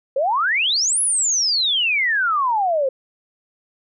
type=exponential two-way sweep; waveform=sine; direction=up then down; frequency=511 to 10740 to 512 Hz; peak=-16 dBFS; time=0.16-2.89 s; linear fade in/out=5 ms; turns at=1.01 s; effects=none